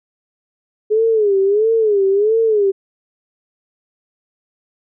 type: tone with vibrato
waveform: sine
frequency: 419 Hz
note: G#4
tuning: 15 cents sharp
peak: -11 dBFS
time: 0.9-2.72 s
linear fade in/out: 20 ms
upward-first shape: sine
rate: 1.5 Hz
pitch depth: 140 cents each way
effects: none